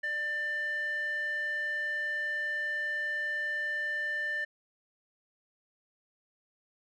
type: tone with band-pass filter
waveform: square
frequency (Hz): 595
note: D5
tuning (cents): +22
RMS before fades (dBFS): -33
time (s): 0.03-4.45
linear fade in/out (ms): 10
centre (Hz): 1800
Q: 5.9
effects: none